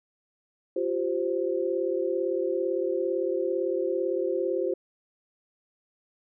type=chord; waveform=sine; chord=F suspended second; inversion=none; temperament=equal with one note detuned; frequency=349.2 / 387 / 523.3 Hz; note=F4 / G4 / C5; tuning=0 / -22 / 0 cents; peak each=-29 dBFS; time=0.76-4.74 s; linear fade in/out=5 ms; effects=none